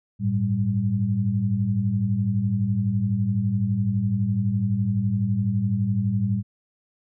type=tone cluster; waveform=sine; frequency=99.5 / 111.4 / 196.1 Hz; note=G2 / A2 / G3; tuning=+26 / +22 / +1 cents; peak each=-28 / -23 / -24 dBFS; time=0.19-6.43 s; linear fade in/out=50 ms; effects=none